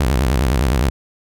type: tone with vibrato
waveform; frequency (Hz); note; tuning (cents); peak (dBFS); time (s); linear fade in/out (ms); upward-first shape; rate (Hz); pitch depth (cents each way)
sawtooth; 64.3; C2; -30; -10; 0-0.9; 5; square; 9.8; 190
effects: none